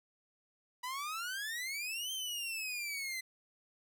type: exponential two-way sweep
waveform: sawtooth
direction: up then down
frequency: 974 to 3152 to 2035 Hz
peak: -34 dBFS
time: 0.83-3.21 s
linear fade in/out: 10 ms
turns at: 2.12 s
effects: none